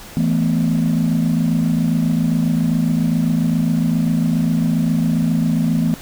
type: chord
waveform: sine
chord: E suspended fourth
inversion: none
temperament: just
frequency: 164.81 / 219.8 / 247.2 Hz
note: E3 / A3 / B3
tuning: 0 / -2 / +2 cents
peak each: -16 / -18 / -18 dBFS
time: 0.17-5.94 s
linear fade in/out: 0 ms
effects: tanh soft clip ceiling -9 dBFS + pink hiss -37 dBFS RMS until 6.01 s